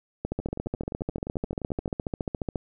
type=two click trains; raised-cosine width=2 ms; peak=-22 / -15 dBFS; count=18 / 34; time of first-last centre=0.4-1.878 / 0.25-2.558 s; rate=11.5 / 14.3 Hz; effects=none